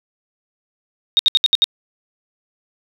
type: tone bursts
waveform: sine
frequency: 3714 Hz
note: A#7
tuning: 7 cents flat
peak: -9 dBFS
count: 6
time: 1.17-1.642 s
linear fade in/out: 0 ms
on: 22 ms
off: 68 ms
effects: none